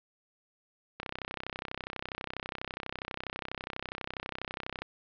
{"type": "click train", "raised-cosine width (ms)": 0.3, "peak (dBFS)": -19, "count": 124, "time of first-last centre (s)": [1, 4.82], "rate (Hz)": 32.2, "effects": ["low-pass 4000 Hz 12 dB/octave"]}